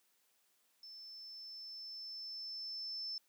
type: tone with level ramp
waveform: sine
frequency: 5290 Hz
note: E8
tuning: 5 cents sharp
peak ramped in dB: -50 to -39 dBFS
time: 0.83-3.18 s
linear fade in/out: 2 ms
effects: white hiss -75 dBFS RMS until 3.28 s + high-pass 200 Hz 12 dB/octave